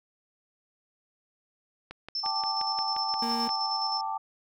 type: click train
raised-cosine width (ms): 0.3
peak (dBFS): -24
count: 10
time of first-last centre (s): 1.91-3.492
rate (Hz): 5.69
type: tone with tremolo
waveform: sine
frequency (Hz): 5320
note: E8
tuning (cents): +15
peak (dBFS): -28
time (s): 2.15-4.01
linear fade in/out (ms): 2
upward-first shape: square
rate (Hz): 9.6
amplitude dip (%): 45
type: chord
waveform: sine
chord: G suspended second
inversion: none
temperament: equal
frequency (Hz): 784 / 880 / 1174.7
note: G5 / A5 / D6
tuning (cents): 0 / 0 / 0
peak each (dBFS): -34 / -32 / -36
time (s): 2.23-4.18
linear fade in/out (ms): 10
type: tone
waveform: 35% pulse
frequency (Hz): 233.1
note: A#3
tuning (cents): 0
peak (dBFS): -30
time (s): 3.22-3.48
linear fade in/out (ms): 5
effects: none